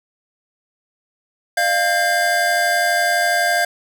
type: tone cluster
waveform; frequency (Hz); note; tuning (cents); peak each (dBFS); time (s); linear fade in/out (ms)
square; 604 / 696 / 1599; D5 / F5 / G6; +48 / -6 / +34; -26 / -19 / -19; 1.57-3.65; 5
effects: none